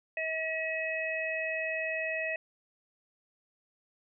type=harmonic tone; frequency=640 Hz; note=D#5; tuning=49 cents sharp; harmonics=1 / 3 / 4; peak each=-35 / -35 / -35 dBFS; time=0.17-2.36 s; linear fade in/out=2 ms; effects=none